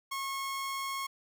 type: tone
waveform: sawtooth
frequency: 1089 Hz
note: C#6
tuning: 31 cents flat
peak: -30 dBFS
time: 0.11-1.07 s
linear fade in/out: 10 ms
effects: 11-bit